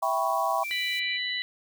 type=high-pass noise; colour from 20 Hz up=white; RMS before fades=-45 dBFS; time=0.02-1 s; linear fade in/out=10 ms; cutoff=3600 Hz; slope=24 dB/octave
type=chord; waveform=sine; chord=C# half-diminished seventh; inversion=first; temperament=equal; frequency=659.3 / 784 / 987.8 / 1108.7 Hz; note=E5 / G5 / B5 / C#6; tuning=0 / 0 / 0 / 0 cents; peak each=-29 dBFS; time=0.02-0.64 s; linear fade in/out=10 ms
type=tone; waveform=sine; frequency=2349 Hz; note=D7; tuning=in tune; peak=-31 dBFS; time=0.63-1.18 s; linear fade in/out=20 ms
type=harmonic tone; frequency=991 Hz; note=B5; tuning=6 cents sharp; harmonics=2 / 3 / 4; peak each=-31 / -34 / -32 dBFS; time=0.71-1.42 s; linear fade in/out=0 ms
effects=none